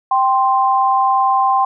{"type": "tone pair together", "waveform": "sine", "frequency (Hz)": [784, 1046.5], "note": ["G5", "C6"], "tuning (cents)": [0, 0], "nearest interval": "perfect fourth", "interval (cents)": 500, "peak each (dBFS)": -14, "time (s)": [0.11, 1.65], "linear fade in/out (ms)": 5, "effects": []}